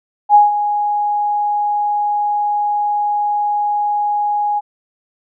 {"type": "tone with ADSR envelope", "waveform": "sine", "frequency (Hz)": 829, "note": "G#5", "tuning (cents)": -3, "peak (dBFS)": -3, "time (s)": [0.29, 4.61], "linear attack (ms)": 57, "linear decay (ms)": 160, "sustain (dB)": -11, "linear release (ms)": 30, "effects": []}